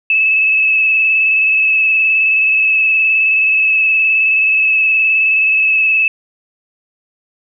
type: tone with vibrato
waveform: sine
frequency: 2601 Hz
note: E7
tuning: 24 cents flat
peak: -9 dBFS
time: 0.1-6.08 s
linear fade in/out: 2 ms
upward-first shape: square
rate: 19 Hz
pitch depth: 22 cents each way
effects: none